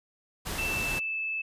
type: noise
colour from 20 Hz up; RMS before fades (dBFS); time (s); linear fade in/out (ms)
pink; -34; 0.45-1; 20
type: tone with pitch glide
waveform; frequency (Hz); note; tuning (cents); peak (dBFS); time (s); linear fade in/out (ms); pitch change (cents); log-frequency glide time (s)
sine; 2663 to 2622; E7 to E7; +17 to -10; -29; 0.58-1.42; 10; -27; 0.68-1.18
effects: resampled to 32000 Hz